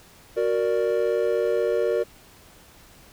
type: chord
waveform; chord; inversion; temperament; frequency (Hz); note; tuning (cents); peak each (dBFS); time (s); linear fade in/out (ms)
triangle; Gb augmented; none; equal; 370 / 466.2 / 587.3; Gb4 / Bb4 / D5; 0 / 0 / 0; -24 / -21 / -24; 0.36-2.04; 20
effects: pink hiss -51 dBFS RMS until 3.12 s